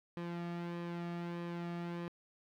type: tone with flanger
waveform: sawtooth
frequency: 172.2 Hz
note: F3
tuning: 24 cents flat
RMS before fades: -41 dBFS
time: 0.17-2.08 s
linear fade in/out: 0 ms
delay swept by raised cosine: 1.4 to 2.02 ms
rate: 1.6 Hz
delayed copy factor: -0.5
effects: low-pass 3000 Hz 12 dB/octave + 12-bit